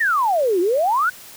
sine exponential two-way sweep, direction down then up, 1919 to 337.3 to 1540 Hz, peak -15 dBFS, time 0-1.1 s, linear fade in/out 10 ms, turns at 0.6 s, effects white hiss -41 dBFS RMS until 1.36 s

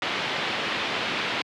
white low-pass noise, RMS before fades -28 dBFS, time 0.02-1.42 s, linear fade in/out 2 ms, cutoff 3500 Hz, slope 24 dB/octave, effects high-pass 150 Hz 12 dB/octave

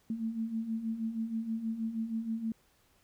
sine beating tone pair, 220 / 226.3 Hz, A3 / A3, 0 / +49 cents, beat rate 6.3 Hz, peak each -39 / -33 dBFS, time 0.1-2.52 s, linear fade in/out 2 ms, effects pink hiss -68 dBFS RMS until 3.03 s

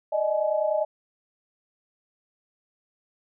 sine tone cluster, 598 / 628 / 845 Hz, D5 / D#5 / G#5, +31 / +16 / +30 cents, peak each -26 / -24 / -31 dBFS, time 0.12-0.85 s, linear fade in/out 10 ms, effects none

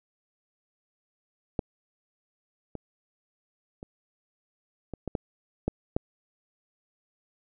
clicks, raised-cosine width 2 ms, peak -13 / -22 / -27 / -22 / -18 / -14 / -12 / -11 dBFS, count 8, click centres 1.592 / 2.753 / 3.829 / 4.937 / 5.077 / 5.152 / 5.68 / 5.965 s, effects none

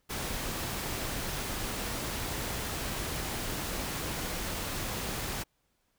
pink noise, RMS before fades -35 dBFS, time 0.09-5.44 s, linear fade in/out 20 ms, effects pink hiss -75 dBFS RMS until 5.98 s

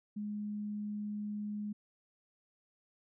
sine tone, 208.5 Hz, G#3, 7 cents sharp, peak -36 dBFS, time 0.16-1.73 s, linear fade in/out 10 ms, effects none

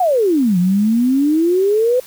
sine exponential two-way sweep, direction down then up, 766 to 173.6 to 514 Hz, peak -11 dBFS, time 0-2 s, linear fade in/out 5 ms, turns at 0.58 s, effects white hiss -40 dBFS RMS until 2.06 s

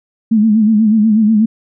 sine tone with vibrato, 216.6 Hz, A3, 27 cents flat, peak -7 dBFS, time 0.31-1.46 s, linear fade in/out 10 ms, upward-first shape sine, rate 8.2 Hz, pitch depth 75 cents each way, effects none

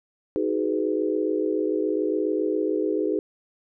sine tone cluster, 313.9 / 374.7 / 421.8 / 498.9 Hz, D#4 / F#4 / G#4 / B4, +15 / +22 / +27 / +17 cents, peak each -26 / -28 / -26 / -30 dBFS, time 0.36-3.19 s, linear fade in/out 0 ms, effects none

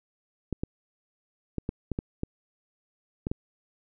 clicks, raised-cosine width 3 ms, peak -16 dBFS, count 9, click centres 0.527 / 0.635 / 1.583 / 1.691 / 1.917 / 1.989 / 2.234 / 3.269 / 3.315 s, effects none

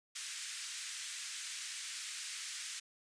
white band-pass noise, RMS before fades -44 dBFS, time 0.15-2.8 s, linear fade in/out 10 ms, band 1600 to 9100 Hz, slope 24 dB/octave, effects resampled to 22050 Hz

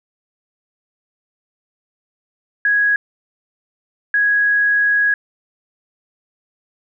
sine tone bursts at uneven times, 1661.2 Hz, G#6, in tune, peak -12 dBFS, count 2, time 2.65-2.96 / 4.14-5.14 s, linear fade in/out 2 ms, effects none

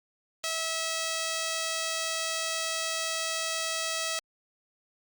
5% pulse tone, 649 Hz, E5, 27 cents flat, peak -18 dBFS, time 0.44-4.19 s, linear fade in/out 0 ms, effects Opus 48 kbps

